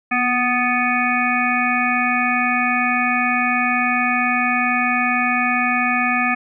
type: harmonic tone with a mistuned harmonic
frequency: 247.9 Hz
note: B3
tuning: 7 cents sharp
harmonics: 1 / 3 / 5 / 7 / 9 / 10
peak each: -23 / -23 / -23 / -23 / -23 / -23 dBFS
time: 0.11-6.35 s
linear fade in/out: 10 ms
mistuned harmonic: 1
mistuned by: -30 cents
effects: none